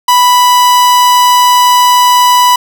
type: tone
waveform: 45% pulse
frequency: 987.8 Hz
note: B5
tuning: in tune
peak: -4 dBFS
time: 0.08-2.56 s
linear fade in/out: 5 ms
effects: none